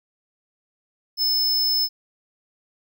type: tone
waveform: square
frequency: 5230 Hz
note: E8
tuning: 15 cents flat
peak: -19 dBFS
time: 1.17-1.89 s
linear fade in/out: 50 ms
effects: none